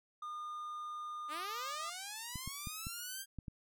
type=tone; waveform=triangle; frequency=1216 Hz; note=D#6; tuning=40 cents flat; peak=-39 dBFS; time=0.22-1.9 s; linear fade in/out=5 ms
type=linear sweep; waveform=5% pulse; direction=up; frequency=277.2 to 1607 Hz; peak=-31 dBFS; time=1.28-3.26 s; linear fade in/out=50 ms
type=clicks; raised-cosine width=5 ms; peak=-31 dBFS; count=6; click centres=2.357 / 2.476 / 2.672 / 2.869 / 3.387 / 3.482 s
effects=none